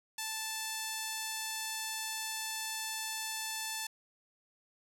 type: tone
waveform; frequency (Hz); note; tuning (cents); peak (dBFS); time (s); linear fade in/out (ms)
5% pulse; 879; A5; -2; -24; 0.18-3.87; 5
effects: none